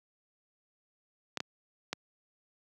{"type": "clicks", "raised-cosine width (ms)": 0.2, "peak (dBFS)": -15, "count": 3, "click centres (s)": [1.373, 1.404, 1.93], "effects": ["high-pass 150 Hz 12 dB/octave"]}